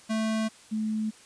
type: tone pair in turn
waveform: square / sine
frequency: 220 / 217 Hz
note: A3 / A3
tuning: 0 / -24 cents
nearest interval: unison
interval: 24 cents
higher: first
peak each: -26 dBFS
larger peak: neither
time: 0.09-0.49 / 0.71-1.11 s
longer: neither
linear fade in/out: 20 ms
effects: white hiss -53 dBFS RMS until 1.25 s + resampled to 22050 Hz